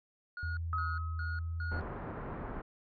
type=tone bursts; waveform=triangle; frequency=1439 Hz; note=F#6; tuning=49 cents flat; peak=-37 dBFS; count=4; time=0.37-1.8 s; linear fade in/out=2 ms; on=200 ms; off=210 ms
type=tone with vibrato; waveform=sine; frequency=82.8 Hz; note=E2; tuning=8 cents sharp; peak=-34 dBFS; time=0.43-1.81 s; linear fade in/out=0 ms; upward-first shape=sine; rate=1.1 Hz; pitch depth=11 cents each way
type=tone with exponential decay; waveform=sine; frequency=1275 Hz; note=D#6; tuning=42 cents sharp; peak=-31 dBFS; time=0.73-1.75 s; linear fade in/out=1 ms; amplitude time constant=220 ms
type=low-pass noise; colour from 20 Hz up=pink; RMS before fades=-41 dBFS; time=1.71-2.62 s; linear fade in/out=10 ms; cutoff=1500 Hz; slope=24 dB/octave
effects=resampled to 11025 Hz

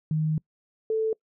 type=tone pair in turn; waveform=sine; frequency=155.8 / 440.7 Hz; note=D#3 / A4; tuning=+3 / +3 cents; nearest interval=octave + tritone; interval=1800 cents; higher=second; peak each=-22 dBFS; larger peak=neither; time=0.11-0.38 / 0.9-1.13 s; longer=first; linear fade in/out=2 ms; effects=noise-tail reverb RT60 0.1 s tail -25 dB re dry

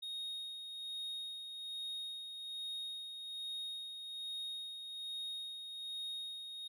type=tone with tremolo; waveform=triangle; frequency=3729 Hz; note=A#7; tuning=in tune; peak=-38 dBFS; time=0.02-6.68 s; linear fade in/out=10 ms; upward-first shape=sine; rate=1.2 Hz; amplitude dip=45%; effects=none

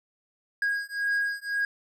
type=beating tone pair; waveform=triangle; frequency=1638 / 1639.9 Hz; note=G#6 / G#6; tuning=-24 / -22 cents; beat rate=1.9 Hz; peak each=-27 / -27 dBFS; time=0.62-1.65 s; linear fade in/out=2 ms; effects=none

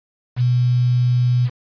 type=tone with quantisation; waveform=sine; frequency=123.47 Hz; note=B2; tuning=in tune; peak=-13 dBFS; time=0.36-1.5 s; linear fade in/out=50 ms; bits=6; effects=resampled to 11025 Hz

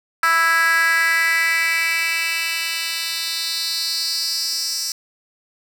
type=tone with high-pass filter sweep; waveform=10% pulse; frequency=329.6 Hz; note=E4; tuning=in tune; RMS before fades=-20 dBFS; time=0.23-4.92 s; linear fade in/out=2 ms; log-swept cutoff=1400 to 5800 Hz; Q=3.8; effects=none

